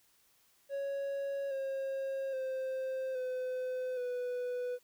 triangle tone with pitch steps, 555 / 539.2 / 523.9 / 508.9 / 494.4 Hz, C#5 / C#5 / C5 / C5 / B4, +2 / -48 / +2 / -48 / +2 cents, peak -32 dBFS, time 0.69-4.79 s, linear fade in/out 50 ms, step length 820 ms, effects white hiss -69 dBFS RMS until 4.83 s

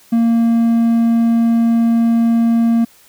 triangle tone, 230.9 Hz, A#3, 16 cents flat, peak -8 dBFS, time 0.12-2.85 s, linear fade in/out 10 ms, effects white hiss -48 dBFS RMS until 3.08 s

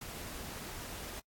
pink noise, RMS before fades -44 dBFS, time 0.01-1.2 s, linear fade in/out 5 ms, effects noise-tail reverb RT60 0.1 s tail -25 dB re dry + AAC 64 kbps

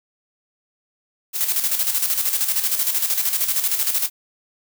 blue noise with tremolo, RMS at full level -19 dBFS, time 1.33-4.1 s, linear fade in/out 50 ms, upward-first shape square, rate 13 Hz, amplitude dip 55%, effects none

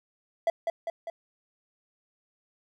triangle tone with echo, 667 Hz, E5, 20 cents sharp, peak -19 dBFS, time 0.47-0.5 s, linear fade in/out 2 ms, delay 200 ms, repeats 3, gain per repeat -4 dB, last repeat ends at 1.1 s, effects none

